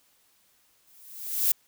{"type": "noise with exponential growth", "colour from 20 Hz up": "violet", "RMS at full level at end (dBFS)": -20, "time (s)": [0.87, 1.52], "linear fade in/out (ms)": 5, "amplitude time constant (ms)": 140, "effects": ["white hiss -65 dBFS RMS until 1.67 s"]}